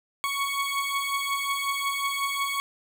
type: beating tone pair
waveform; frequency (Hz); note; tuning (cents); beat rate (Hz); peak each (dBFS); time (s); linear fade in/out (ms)
20% pulse; 1108.7 / 1114.2; C#6 / C#6; 0 / +9; 5.5; -26 / -23; 0.24-2.6; 0
effects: none